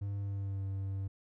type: tone with pitch glide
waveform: triangle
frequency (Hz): 100.1 to 97.19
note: G2 to G2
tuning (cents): +37 to -14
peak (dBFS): -32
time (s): 0.01-1.08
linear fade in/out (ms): 10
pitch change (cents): -51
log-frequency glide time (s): 0.19-0.63
effects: none